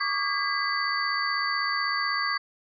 sine tone cluster, 1125 / 1201 / 1629 / 1999 / 4573 Hz, C#6 / D6 / G#6 / B6 / D8, +25 / +38 / -34 / +20 / -47 cents, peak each -31 dBFS, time 0-2.38 s, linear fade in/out 10 ms, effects none

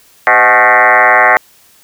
sine tone with frequency modulation, 1323 Hz, E6, 6 cents sharp, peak -4 dBFS, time 0.27-1.37 s, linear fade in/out 0 ms, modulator 116 Hz, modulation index 6.3, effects white hiss -46 dBFS RMS until 1.83 s

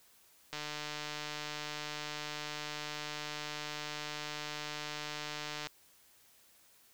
click train, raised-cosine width 0.2 ms, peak -22 dBFS, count 772, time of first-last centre 0.53-5.67 s, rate 150 Hz, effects white hiss -64 dBFS RMS until 6.93 s

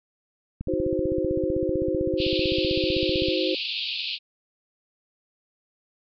click train, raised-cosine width 5 ms, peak -19 dBFS, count 43, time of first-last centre 0.61-3.285 s, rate 15.7 Hz
sine chord, C diminished, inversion first, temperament equal with one note detuned, 318.8 / 370 / 523.3 Hz, Eb4 / Gb4 / C5, +42 / 0 / 0 cents, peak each -27 dBFS, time 0.68-3.55 s, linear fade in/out 5 ms
pink band-pass noise, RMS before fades -30 dBFS, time 2.17-4.19 s, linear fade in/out 50 ms, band 2500 to 4700 Hz, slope 96 dB/octave
effects none

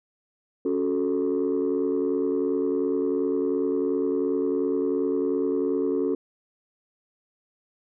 sine chord, F# minor, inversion second, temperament equal, 277.2 / 370 / 440 Hz, C#4 / F#4 / A4, 0 / 0 / 0 cents, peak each -25 dBFS, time 0.65-6.15 s, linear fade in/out 5 ms, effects tanh soft clip ceiling -17 dBFS

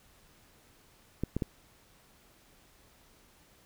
clicks, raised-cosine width 3 ms, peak -17 dBFS, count 3, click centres 1.236 / 1.366 / 1.422 s, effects pink hiss -62 dBFS RMS until 3.65 s

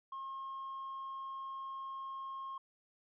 sine tone, 1075 Hz, C6, 47 cents sharp, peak -39 dBFS, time 0.12-2.58 s, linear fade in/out 5 ms, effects tanh soft clip ceiling -39 dBFS

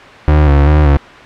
35% pulse tone with vibrato, 73.42 Hz, D2, in tune, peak -4 dBFS, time 0.28-0.97 s, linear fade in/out 0 ms, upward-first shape square, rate 2.6 Hz, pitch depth 51 cents each way, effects white hiss -33 dBFS RMS until 1.25 s + low-pass 2000 Hz 12 dB/octave

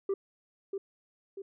sine tone with echo, 392 Hz, G4, in tune, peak -24 dBFS, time 0.09-0.14 s, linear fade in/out 5 ms, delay 640 ms, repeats 2, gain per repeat -7 dB, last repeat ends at 1.42 s, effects tanh soft clip ceiling -26 dBFS

